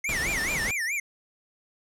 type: tone with vibrato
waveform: square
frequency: 2069 Hz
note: C7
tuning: 20 cents flat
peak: -27 dBFS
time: 0.04-1 s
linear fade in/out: 5 ms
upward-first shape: sine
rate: 4.7 Hz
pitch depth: 270 cents each way
type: noise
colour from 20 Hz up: pink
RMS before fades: -33 dBFS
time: 0.09-0.71 s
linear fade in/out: 0 ms
effects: low-pass 12000 Hz 12 dB/octave